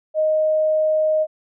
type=tone; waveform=sine; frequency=622.3 Hz; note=D#5; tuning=in tune; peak=-15 dBFS; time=0.14-1.27 s; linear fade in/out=50 ms; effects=none